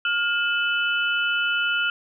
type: tone cluster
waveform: sine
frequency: 1413 / 2618 / 2993 Hz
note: F6 / E7 / F#7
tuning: +20 / -13 / +19 cents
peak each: -22 / -28 / -27 dBFS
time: 0.05-1.9 s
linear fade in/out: 2 ms
effects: none